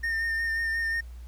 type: tone with vibrato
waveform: triangle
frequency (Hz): 1820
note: A#6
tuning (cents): -42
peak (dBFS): -24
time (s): 0.03-1.01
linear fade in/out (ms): 10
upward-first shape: sine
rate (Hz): 5.6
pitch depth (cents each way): 22
effects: added 60 Hz sine -39 dBFS peak until 1.27 s + pink hiss -60 dBFS RMS until 1.27 s